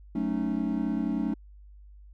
triangle chord, D# half-diminished seventh, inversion first, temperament equal with one note detuned, 185 / 220 / 277.2 / 307.6 Hz, F#3 / A3 / C#4 / D#4, 0 / 0 / 0 / -20 cents, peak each -32 / -28 / -29 / -31 dBFS, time 0.15-1.34 s, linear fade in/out 5 ms, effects added 50 Hz sine -47 dBFS peak until 2.13 s

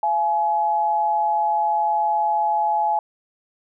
sine tone pair together, 685.1 / 846 Hz, F5 / G#5, -33 / +32 cents, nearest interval major third, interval 365 cents, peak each -25 / -18 dBFS, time 0.03-2.99 s, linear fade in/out 2 ms, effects none

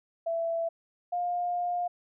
sine tone pair in turn, 666 / 707.4 Hz, E5 / F5, +18 / +22 cents, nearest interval minor second, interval 104 cents, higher second, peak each -27 dBFS, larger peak neither, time 0.26-0.69 / 1.12-1.88 s, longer second, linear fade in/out 10 ms, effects none

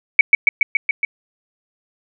sine tone with echo, 2261 Hz, C#7, 34 cents sharp, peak -3 dBFS, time 0.19-0.21 s, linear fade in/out 2 ms, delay 140 ms, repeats 6, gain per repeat -2 dB, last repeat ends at 1.05 s, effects none

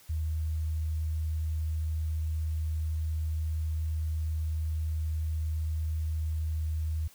sine tone, 78.7 Hz, D#2, 20 cents sharp, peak -28 dBFS, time 0.09-7.08 s, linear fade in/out 10 ms, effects white hiss -57 dBFS RMS until 7.14 s

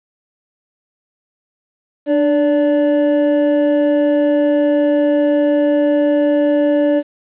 triangle tone pair together, 296.6 / 578 Hz, D4 / D5, +17 / -28 cents, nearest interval octave, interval 1155 cents, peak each -12 dBFS, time 2.06-7.03 s, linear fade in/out 50 ms, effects resampled to 8000 Hz + 8-bit

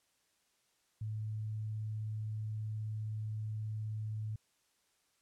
sine tone with vibrato, 108.1 Hz, A2, 30 cents flat, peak -36 dBFS, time 1.01-4.36 s, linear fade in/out 5 ms, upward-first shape sine, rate 19 Hz, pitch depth 8 cents each way, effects white hiss -75 dBFS RMS until 5.21 s + low-pass 10000 Hz 12 dB/octave

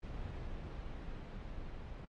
brown noise with level ramp, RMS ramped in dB -43 to -46 dBFS, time 0.02-2.06 s, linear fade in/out 20 ms, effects low-pass 4000 Hz 12 dB/octave + AAC 32 kbps

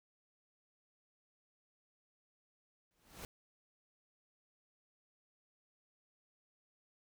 pink noise with exponential growth, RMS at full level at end -45 dBFS, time 2.91-3.25 s, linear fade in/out 1 ms, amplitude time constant 72 ms, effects none

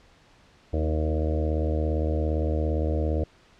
harmonic tone with a mistuned harmonic, 77.5 Hz, D#2, 6 cents flat, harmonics 1 / 2 / 3 / 4 / 5 / 6 / 7 / 8 / 9, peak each -24 / -36 / -37 / -32 / -41 / -33 / -34 / -37 / -41 dBFS, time 0.73-3.24 s, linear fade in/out 5 ms, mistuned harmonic 4, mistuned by +21 cents, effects pink hiss -57 dBFS RMS until 3.59 s + low-pass 5000 Hz 12 dB/octave

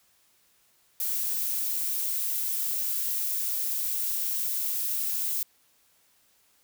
violet noise, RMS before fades -29 dBFS, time 1-5.43 s, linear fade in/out 2 ms, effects white hiss -65 dBFS RMS until 6.63 s

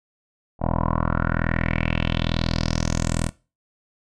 10% pulse tone with low-pass filter sweep, 41.12 Hz, E1, 4 cents flat, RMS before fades -23 dBFS, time 0.59-3.31 s, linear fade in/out 50 ms, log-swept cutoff 790 to 9200 Hz, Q 4.4, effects noise-tail reverb RT60 0.3 s tail -19 dB re dry

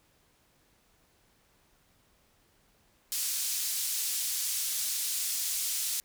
pink band-pass noise, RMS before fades -32 dBFS, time 3.12-6 s, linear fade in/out 0 ms, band 5700 to 16000 Hz, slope 12 dB/octave, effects pink hiss -67 dBFS RMS until 6.04 s

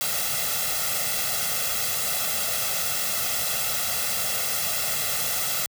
white noise with comb filter, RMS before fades -26 dBFS, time 0.01-5.66 s, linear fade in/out 0 ms, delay 1.5 ms, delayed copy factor +0.95, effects high-pass 80 Hz 12 dB/octave

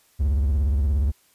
triangle tone with vibrato, 70.3 Hz, C#2, 25 cents sharp, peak -16 dBFS, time 0.19-1.12 s, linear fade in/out 20 ms, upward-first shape triangle, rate 17 Hz, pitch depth 250 cents each way, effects white hiss -60 dBFS RMS until 1.34 s + resampled to 32000 Hz

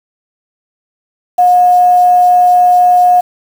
sine tone with quantisation, 719 Hz, F#5, 50 cents flat, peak -4 dBFS, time 1.38-3.21 s, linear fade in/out 10 ms, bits 5, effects none

